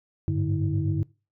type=tone cluster; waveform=sine; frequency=97.5 / 105.7 / 147.6 / 323.4 Hz; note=G2 / G#2 / D3 / E4; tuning=-9 / +31 / +9 / -33 cents; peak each=-26 / -30 / -26 / -31 dBFS; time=0.28-1.03 s; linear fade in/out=0 ms; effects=noise-tail reverb RT60 0.3 s tail -22 dB re dry + tanh soft clip ceiling -13 dBFS